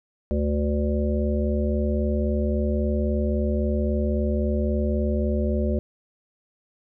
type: harmonic tone with a mistuned harmonic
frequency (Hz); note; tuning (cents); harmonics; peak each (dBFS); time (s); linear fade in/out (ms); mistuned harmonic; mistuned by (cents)
73.42; D2; 0; 1 / 3 / 5 / 7 / 8; -23 / -26 / -30 / -32 / -31; 0.31-5.79; 0; 7; -35
effects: none